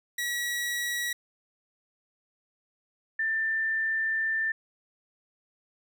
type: tone pair in turn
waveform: sawtooth / sine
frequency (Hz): 1925 / 1782.8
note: B6 / A6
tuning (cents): -45 / +22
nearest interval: minor second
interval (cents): 133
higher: first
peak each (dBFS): -25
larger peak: neither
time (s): 0.18-1.13 / 3.19-4.52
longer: second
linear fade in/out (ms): 5
effects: none